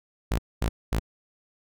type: tone bursts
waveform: sawtooth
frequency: 54.9 Hz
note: A1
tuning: 3 cents flat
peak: -19 dBFS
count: 3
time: 0.31-0.995 s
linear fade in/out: 5 ms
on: 75 ms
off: 230 ms
effects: none